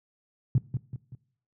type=tone with echo; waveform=sine; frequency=127.2 Hz; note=C3; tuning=48 cents flat; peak=-17 dBFS; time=0.55-0.58 s; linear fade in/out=2 ms; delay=190 ms; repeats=3; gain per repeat=-7 dB; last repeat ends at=1.15 s; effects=noise-tail reverb RT60 0.6 s tail -21 dB re dry + high-pass 60 Hz 12 dB/octave